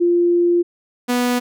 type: tone pair in turn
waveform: sine / sawtooth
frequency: 347.5 / 245.7 Hz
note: F4 / B3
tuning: -9 / -9 cents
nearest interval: tritone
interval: 600 cents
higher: first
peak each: -12 dBFS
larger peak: neither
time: 0-0.63 / 1.08-1.4 s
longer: first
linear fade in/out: 20 ms
effects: none